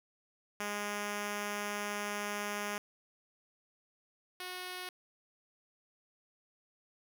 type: tone pair in turn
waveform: 5% pulse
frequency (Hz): 206.1 / 364.9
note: G#3 / F#4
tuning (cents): -13 / -24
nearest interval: minor seventh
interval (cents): 989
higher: second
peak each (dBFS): -24 / -29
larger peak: first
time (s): 0.6-2.78 / 4.4-4.89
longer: first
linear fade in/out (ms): 2
effects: none